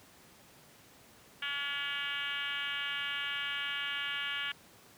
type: tone with frequency modulation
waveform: sine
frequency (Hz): 2273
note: C#7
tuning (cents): +43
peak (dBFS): -33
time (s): 1.42-4.52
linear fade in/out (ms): 5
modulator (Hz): 285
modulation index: 3.4
effects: pink hiss -58 dBFS RMS until 4.97 s + high-pass 100 Hz 12 dB/octave